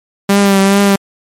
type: tone with vibrato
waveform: sawtooth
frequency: 197.6 Hz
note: G3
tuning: 14 cents sharp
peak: -3 dBFS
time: 0.29-0.96 s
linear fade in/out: 5 ms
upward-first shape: triangle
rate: 2.4 Hz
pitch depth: 36 cents each way
effects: MP3 64 kbps